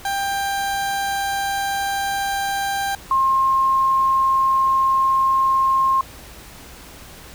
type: tone pair in turn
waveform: 30% pulse / sine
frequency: 792 / 1065.8 Hz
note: G5 / C6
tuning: +18 / +32 cents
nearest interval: perfect fourth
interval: 514 cents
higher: second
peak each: -18 / -14 dBFS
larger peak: second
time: 0.05-2.95 / 3.11-6.01 s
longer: neither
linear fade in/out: 2 ms
effects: added 60 Hz sine -47 dBFS peak until 7.34 s + pink hiss -41 dBFS RMS until 7.34 s